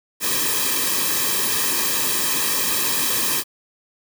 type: noise with comb filter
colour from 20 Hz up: white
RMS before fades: -21 dBFS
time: 0.2-3.44 s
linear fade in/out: 50 ms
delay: 1.4 ms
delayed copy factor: -0.95
effects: none